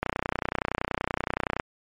click train, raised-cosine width 0.5 ms, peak -10 dBFS, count 49, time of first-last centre 0.03-1.599 s, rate 30.6 Hz, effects MP3 64 kbps

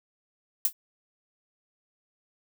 violet noise with exponential decay, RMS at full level -18 dBFS, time 0.65-0.73 s, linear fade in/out 1 ms, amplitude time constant 17 ms, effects none

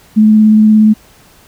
sine tone with vibrato, 215.3 Hz, A3, 37 cents flat, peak -3 dBFS, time 0.16-0.94 s, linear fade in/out 20 ms, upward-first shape sine, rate 17 Hz, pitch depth 12 cents each way, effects pink hiss -44 dBFS RMS until 1.47 s

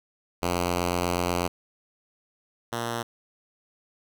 5% pulse tone pair in turn, 88.1 / 117.31 Hz, F2 / A#2, +16 / +11 cents, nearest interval perfect fourth, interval 495 cents, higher second, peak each -13 / -17 dBFS, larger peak first, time 0.42-1.48 / 2.72-3.03 s, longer first, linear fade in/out 10 ms, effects none

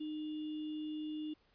sine tone with sample-and-hold, 306 Hz, D#4, 29 cents flat, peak -38 dBFS, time 0-1.34 s, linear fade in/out 10 ms, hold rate 3150 Hz, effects pink hiss -72 dBFS RMS until 1.54 s + resampled to 11025 Hz

